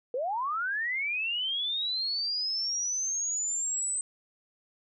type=linear sweep; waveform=sine; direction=up; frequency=466.2 to 8160 Hz; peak=-28 dBFS; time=0.14-4.01 s; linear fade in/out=2 ms; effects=none